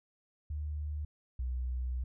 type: tone pair in turn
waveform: sine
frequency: 74.8 / 62.62 Hz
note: D2 / B1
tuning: +32 / +25 cents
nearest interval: minor third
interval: 307 cents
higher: first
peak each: -34 / -32 dBFS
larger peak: second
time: 0.5-1.05 / 1.39-2.04 s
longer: second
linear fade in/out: 5 ms
effects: none